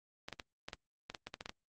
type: clicks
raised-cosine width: 0.2 ms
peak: -24 dBFS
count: 12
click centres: 0.285 / 0.327 / 0.398 / 0.685 / 0.732 / 1.1 / 1.148 / 1.27 / 1.341 / 1.409 / 1.459 / 1.494 s
effects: Opus 32 kbps